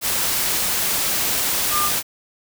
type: tone in noise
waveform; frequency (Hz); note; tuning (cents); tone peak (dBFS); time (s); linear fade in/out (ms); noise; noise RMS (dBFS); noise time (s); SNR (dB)
sine; 1200; D6; +37; -20; 1.7-1.91; 50; white; -21; 0.01-2.03; -2
effects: none